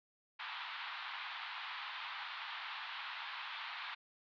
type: band-pass noise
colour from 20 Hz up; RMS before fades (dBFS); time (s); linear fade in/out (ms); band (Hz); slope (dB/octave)
pink; -45; 0.39-3.95; 10; 860 to 4000; 48
effects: none